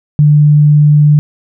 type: tone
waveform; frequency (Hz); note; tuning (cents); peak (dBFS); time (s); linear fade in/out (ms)
sine; 148.6; D3; +21; -3; 0.19-1.19; 0
effects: none